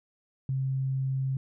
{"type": "tone", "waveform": "sine", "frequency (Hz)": 133.3, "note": "C3", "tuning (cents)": 33, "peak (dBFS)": -26, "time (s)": [0.49, 1.37], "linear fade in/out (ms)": 2, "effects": []}